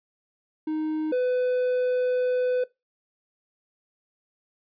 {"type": "tone pair in turn", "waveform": "triangle", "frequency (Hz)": [311, 501.3], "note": ["D#4", "B4"], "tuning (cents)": [-1, 26], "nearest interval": "minor sixth", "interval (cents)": 827, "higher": "second", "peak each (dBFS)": [-23, -19], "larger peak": "second", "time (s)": [[0.67, 1.12], [1.12, 2.64]], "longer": "second", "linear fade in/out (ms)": 5, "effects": ["noise-tail reverb RT60 0.2 s tail -20 dB re dry", "resampled to 11025 Hz"]}